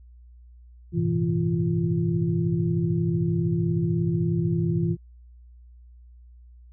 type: tone cluster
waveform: sine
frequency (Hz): 99.4 / 112.4 / 128.5 / 165.3 / 345.8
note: G2 / A2 / C3 / E3 / F4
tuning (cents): +25 / +37 / -31 / +5 / -17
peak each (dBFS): -31 / -30 / -30 / -23 / -30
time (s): 0.92-4.97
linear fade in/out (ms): 50
effects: added 60 Hz sine -46 dBFS peak until 6.72 s